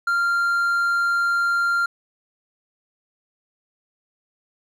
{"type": "tone", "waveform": "triangle", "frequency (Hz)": 1390, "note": "F6", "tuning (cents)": -9, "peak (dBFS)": -16, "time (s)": [0.07, 1.86], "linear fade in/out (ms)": 5, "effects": []}